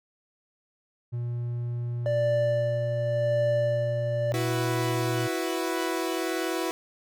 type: tone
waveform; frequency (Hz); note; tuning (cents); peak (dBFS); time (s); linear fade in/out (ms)
triangle; 119.9; A#2; +49; -26; 1.12-5.28; 20
type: tone with tremolo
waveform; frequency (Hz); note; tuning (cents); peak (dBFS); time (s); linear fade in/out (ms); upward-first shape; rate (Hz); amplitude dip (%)
triangle; 587.3; D5; 0; -20; 2.06-4.32; 0; sine; 0.89; 50
type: chord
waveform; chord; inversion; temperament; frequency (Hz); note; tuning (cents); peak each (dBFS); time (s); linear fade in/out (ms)
sawtooth; E suspended second; none; equal; 329.6 / 370 / 493.9; E4 / F#4 / B4; 0 / 0 / 0; -26 / -27 / -30; 4.34-6.71; 0
effects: none